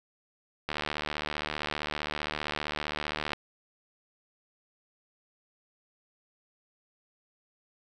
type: click train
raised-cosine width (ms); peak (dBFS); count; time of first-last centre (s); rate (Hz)
0.3; -15; 200; 0.69-3.333; 75.3
effects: none